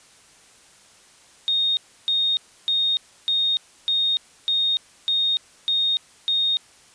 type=tone bursts; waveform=sine; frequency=3700 Hz; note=A#7; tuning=14 cents flat; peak=-18 dBFS; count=9; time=1.48-6.57 s; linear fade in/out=0 ms; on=290 ms; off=310 ms; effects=white hiss -52 dBFS RMS until 6.94 s + resampled to 22050 Hz